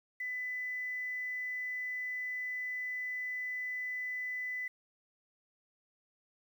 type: tone with quantisation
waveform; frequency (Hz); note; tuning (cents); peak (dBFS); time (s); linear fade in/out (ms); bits
sine; 2000; B6; +21; -35; 0.2-4.68; 5; 10
effects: none